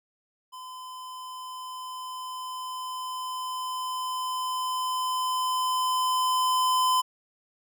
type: tone with level ramp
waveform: square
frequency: 1020 Hz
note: C6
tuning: 44 cents flat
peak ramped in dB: -40 to -21 dBFS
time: 0.52-7.02 s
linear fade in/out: 20 ms
effects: none